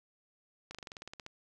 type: slowing click train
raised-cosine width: 0.2 ms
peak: -27 dBFS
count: 12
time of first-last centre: 0.71-1.264 s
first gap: 37 ms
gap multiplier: 1.06
effects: none